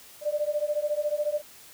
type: beating tone pair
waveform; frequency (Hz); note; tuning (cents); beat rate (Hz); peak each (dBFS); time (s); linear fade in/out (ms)
sine; 588 / 602; D5 / D5; +2 / +43; 14; -28; 0.21-1.42; 50
effects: white hiss -50 dBFS RMS until 1.73 s